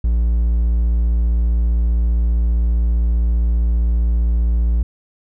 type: tone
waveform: triangle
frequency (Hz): 57.6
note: A#1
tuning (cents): -20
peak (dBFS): -11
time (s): 0.04-4.83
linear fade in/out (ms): 5
effects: none